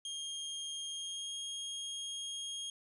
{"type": "tone with pitch glide", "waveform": "sawtooth", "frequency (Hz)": [3226, 3254], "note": ["G7", "G#7"], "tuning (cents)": [49, -36], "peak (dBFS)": -36, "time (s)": [0.05, 2.7], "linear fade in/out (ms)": 2, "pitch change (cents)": 15, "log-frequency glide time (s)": [0.88, 1.33], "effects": ["resampled to 24000 Hz"]}